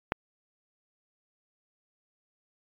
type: click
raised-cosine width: 0.5 ms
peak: -11 dBFS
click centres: 0.121 s
effects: AAC 64 kbps